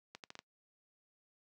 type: accelerating click train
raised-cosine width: 0.2 ms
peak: -29 dBFS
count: 5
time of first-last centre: 0.15-0.391 s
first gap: 88 ms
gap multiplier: 0.75
effects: noise-tail reverb RT60 0.1 s tail -23 dB re dry + high-pass 150 Hz 12 dB/octave